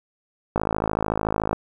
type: click train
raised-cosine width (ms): 1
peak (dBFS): -8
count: 53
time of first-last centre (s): 0.56-1.53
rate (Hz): 53.6
effects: 8-bit